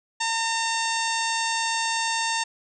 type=harmonic tone; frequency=909 Hz; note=A#5; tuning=44 cents flat; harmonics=1 / 2 / 3 / 4 / 5 / 6 / 7 / 8 / 9; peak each=-27 / -30 / -32 / -33 / -34 / -35 / -35 / -36 / -37 dBFS; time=0.2-2.44 s; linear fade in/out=10 ms; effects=none